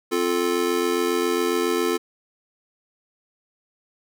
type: chord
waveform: square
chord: F major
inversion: second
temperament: just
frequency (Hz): 261.9 / 349.2 / 436.5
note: C4 / F4 / A4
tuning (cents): +2 / 0 / -14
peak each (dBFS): -29 / -24 / -25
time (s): 0.11-1.98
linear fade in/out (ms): 20
effects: none